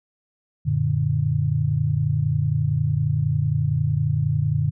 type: chord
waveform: sine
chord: Gb augmented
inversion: none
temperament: equal with one note detuned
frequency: 92.5 / 116.54 / 147.51 Hz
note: Gb2 / Bb2 / D3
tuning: 0 / 0 / +8 cents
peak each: -26 / -23 / -21 dBFS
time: 0.65-4.71 s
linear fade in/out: 20 ms
effects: none